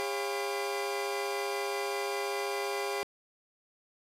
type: tone cluster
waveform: 30% pulse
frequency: 403.4 / 548 / 701 / 1006 / 2375 Hz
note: G4 / C#5 / F5 / B5 / D7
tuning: +50 / -20 / +6 / +32 / +19 cents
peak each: -31 / -36 / -39 / -39 / -39 dBFS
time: 0-3.03 s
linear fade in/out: 0 ms
effects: low-pass 12000 Hz 12 dB/octave